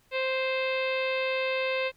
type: harmonic tone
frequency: 523.3 Hz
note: C5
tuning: in tune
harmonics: 1 / 2 / 3 / 4 / 5 / 6 / 7 / 8 / 9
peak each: -28 / -37 / -39 / -35 / -33 / -44 / -41 / -46 / -50 dBFS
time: 0.11-1.92 s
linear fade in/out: 50 ms
effects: pink hiss -65 dBFS RMS until 1.96 s